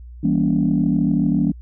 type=chord; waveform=sine; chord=E diminished seventh; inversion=none; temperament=just; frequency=164.81 / 197.78 / 237.3 / 284.8 Hz; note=E3 / G3 / Bb3 / Db4; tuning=0 / +16 / +31 / +47 cents; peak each=-20 dBFS; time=0.23-1.52 s; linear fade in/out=10 ms; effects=tanh soft clip ceiling -7 dBFS + added 60 Hz sine -35 dBFS peak until 1.61 s